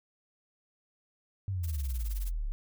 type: exponential sweep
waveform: sine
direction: down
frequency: 101 to 33.18 Hz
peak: -30 dBFS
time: 1.48-2.52 s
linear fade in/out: 0 ms
type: noise with tremolo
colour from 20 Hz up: blue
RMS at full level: -43 dBFS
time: 1.63-2.31 s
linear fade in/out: 10 ms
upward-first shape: triangle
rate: 19 Hz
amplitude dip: 95%
effects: none